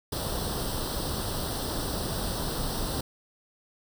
pink noise with comb filter, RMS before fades -31 dBFS, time 0.12-3.01 s, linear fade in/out 5 ms, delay 0.22 ms, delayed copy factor +0.8, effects none

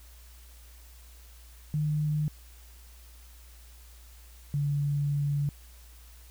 sine tone pair in turn, 150.9 / 143.71 Hz, D3 / D3, +47 / -37 cents, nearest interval minor second, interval 84 cents, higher first, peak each -25 dBFS, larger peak neither, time 1.74-2.28 / 4.54-5.49 s, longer second, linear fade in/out 0 ms, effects added 59 Hz sine -49 dBFS peak until 6.3 s + white hiss -57 dBFS RMS until 6.3 s

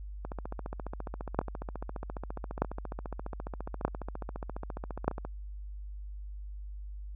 two click trains, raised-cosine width 1 ms, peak -24 / -11 dBFS, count 74 / 4, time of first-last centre 0.25-5.25 / 1.39-5.08 s, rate 14.6 / 0.813 Hz, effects added 50 Hz sine -39 dBFS peak until 7.15 s

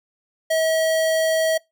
square tone, 642 Hz, E5, 46 cents flat, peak -18 dBFS, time 0.5-1.58 s, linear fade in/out 10 ms, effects noise-tail reverb RT60 0.2 s tail -24 dB re dry

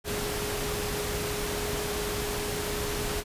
sine tone in noise, 415.3 Hz, G#4, in tune, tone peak -34 dBFS, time 0.04-3.24 s, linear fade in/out 50 ms, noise pink, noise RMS -32 dBFS, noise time 0.04-3.24 s, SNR -5 dB, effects resampled to 32000 Hz

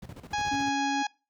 brown noise with tremolo, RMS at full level -37 dBFS, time 0.02-0.69 s, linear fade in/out 5 ms, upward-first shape square, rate 14 Hz, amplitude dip 75%
harmonic tone, 830.6 Hz, G#5, in tune, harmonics 1 / 2 / 3 / 4 / 5 / 6 / 7 / 8, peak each -28 / -34 / -38 / -40 / -42 / -44 / -45 / -46 dBFS, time 0.33-1.07 s, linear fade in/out 5 ms
triangle tone, 278.9 Hz, C#4, 11 cents sharp, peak -28 dBFS, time 0.51-1.03 s, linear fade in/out 10 ms
effects noise-tail reverb RT60 0.3 s tail -23 dB re dry + high-pass 80 Hz 12 dB/octave

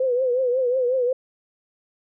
sine tone with vibrato, 505 Hz, B4, 39 cents sharp, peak -18 dBFS, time 0-1.13 s, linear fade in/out 5 ms, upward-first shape triangle, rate 5.5 Hz, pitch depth 100 cents each way, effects none

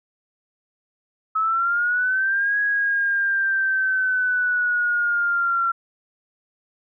sine linear two-way sweep, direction up then down, 1285 to 1661.2 to 1360 Hz, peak -18 dBFS, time 1.35-5.72 s, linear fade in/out 10 ms, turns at 2.59 s, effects none

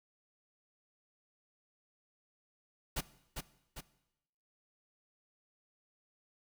pink noise with echo, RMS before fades -35 dBFS, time 2.96-3.01 s, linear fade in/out 10 ms, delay 400 ms, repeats 2, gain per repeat -5 dB, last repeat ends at 3.81 s, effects noise-tail reverb RT60 0.9 s tail -18 dB re dry

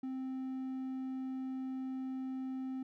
triangle tone, 261.6 Hz, C4, in tune, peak -35 dBFS, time 0.03-2.83 s, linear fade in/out 5 ms, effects none

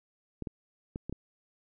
clicks, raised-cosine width 3 ms, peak -23 dBFS, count 5, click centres 0.423 / 0.472 / 0.959 / 1.096 / 1.126 s, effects none

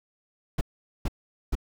brown noise bursts, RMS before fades -24 dBFS, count 3, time 0.58-1.553 s, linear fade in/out 5 ms, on 31 ms, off 440 ms, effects none

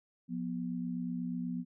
sine tone pair together, 177.11 / 245.3 Hz, F3 / B3, +25 / -12 cents, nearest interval tritone, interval 563 cents, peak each -37 / -36 dBFS, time 0.28-1.65 s, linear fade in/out 50 ms, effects none

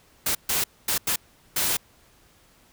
white noise bursts at uneven times, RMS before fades -24 dBFS, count 5, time 0.26-0.35 / 0.49-0.64 / 0.88-0.98 / 1.07-1.16 / 1.56-1.77 s, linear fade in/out 5 ms, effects pink hiss -58 dBFS RMS until 2.72 s

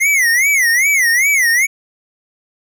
square tone with vibrato, 2055 Hz, C7, 32 cents flat, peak -11 dBFS, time 0-1.67 s, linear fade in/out 20 ms, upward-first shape sine, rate 2.5 Hz, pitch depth 200 cents each way, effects none

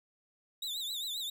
40% pulse tone with vibrato, 3729 Hz, A#7, in tune, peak -34 dBFS, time 0.62-1.3 s, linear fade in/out 5 ms, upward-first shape triangle, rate 7.5 Hz, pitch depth 150 cents each way, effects none

